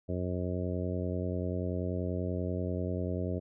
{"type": "harmonic tone", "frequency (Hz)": 90.3, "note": "F#2", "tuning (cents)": -42, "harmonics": [1, 2, 3, 4, 5, 6, 7], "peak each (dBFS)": [-34, -37, -39, -40, -41, -42, -42], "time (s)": [0.08, 3.4], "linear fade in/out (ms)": 20, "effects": []}